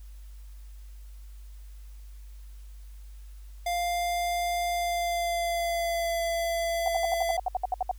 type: tone with pitch glide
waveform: square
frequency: 698.5 to 674.3 Hz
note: F5 to E5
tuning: 0 to +39 cents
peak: -27 dBFS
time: 3.66-7.37 s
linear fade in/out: 5 ms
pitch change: -61 cents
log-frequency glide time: 4.69-6.21 s
type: tone bursts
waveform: sine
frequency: 740 Hz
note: F#5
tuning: in tune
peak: -23 dBFS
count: 13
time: 6.86-7.913 s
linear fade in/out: 2 ms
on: 21 ms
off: 65 ms
effects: added 50 Hz sine -42 dBFS peak until 7.98 s + white hiss -62 dBFS RMS until 7.98 s